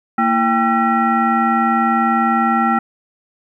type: tone with frequency modulation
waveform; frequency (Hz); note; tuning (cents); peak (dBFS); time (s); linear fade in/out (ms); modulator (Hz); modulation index
sine; 790; G5; +13; -12; 0.18-2.79; 5; 560; 1.4
effects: 9-bit